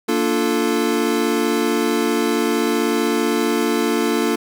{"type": "chord", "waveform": "square", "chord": "Bb major seventh", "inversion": "none", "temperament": "equal", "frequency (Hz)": [233.1, 293.7, 349.2, 440], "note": ["Bb3", "D4", "F4", "A4"], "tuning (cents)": [0, 0, 0, 0], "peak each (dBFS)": -23, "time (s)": [0.08, 4.36], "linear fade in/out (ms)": 10, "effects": []}